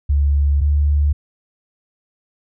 sine tone pair in turn, 71.4 / 72.94 Hz, D2 / D2, -48 / -11 cents, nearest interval unison, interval 37 cents, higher second, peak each -12 dBFS, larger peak neither, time 0.09-0.61 / 0.61-1.13 s, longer neither, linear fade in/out 10 ms, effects none

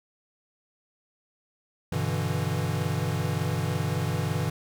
square chord, E minor seventh, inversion first, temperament equal, 98 / 123.47 / 146.83 / 164.81 Hz, G2 / B2 / D3 / E3, 0 / 0 / 0 / 0 cents, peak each -32 dBFS, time 1.92-4.5 s, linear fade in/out 5 ms, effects none

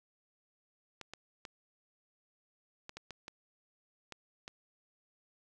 clicks, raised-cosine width 0.2 ms, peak -27 dBFS, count 9, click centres 1.013 / 1.136 / 1.452 / 2.894 / 2.97 / 3.107 / 3.281 / 4.123 / 4.479 s, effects none

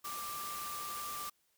sine tone in noise, 1180 Hz, D6, 8 cents sharp, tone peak -41 dBFS, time 0.04-1.3 s, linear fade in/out 10 ms, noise white, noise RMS -44 dBFS, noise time 0.04-1.3 s, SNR 0 dB, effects white hiss -75 dBFS RMS until 1.57 s

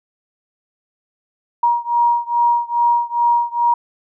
sine beating tone pair, 948 / 950.4 Hz, A#5 / A#5, +29 / +33 cents, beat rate 2.4 Hz, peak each -16 / -17 dBFS, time 1.63-3.74 s, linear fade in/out 5 ms, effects none

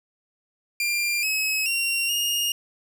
sawtooth tone with pitch steps, 2388 / 2564 / 2754 / 2844 Hz, D7 / E7 / F7 / F7, +28 / -49 / -25 / +31 cents, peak -19 dBFS, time 0.8-2.52 s, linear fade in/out 2 ms, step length 430 ms, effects none

